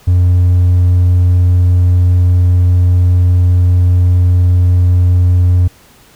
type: tone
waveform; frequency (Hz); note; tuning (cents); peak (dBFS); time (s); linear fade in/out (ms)
triangle; 89.5; F2; +43; -3; 0.07-5.68; 10
effects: tanh soft clip ceiling 0 dBFS + pink hiss -44 dBFS RMS until 6.15 s